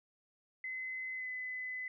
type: tone with pitch glide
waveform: sine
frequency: 2040 to 2015 Hz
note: C7 to B6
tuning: -44 to +34 cents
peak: -38 dBFS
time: 0.64-1.88 s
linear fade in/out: 2 ms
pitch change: -22 cents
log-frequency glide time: 1.15-1.29 s
effects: none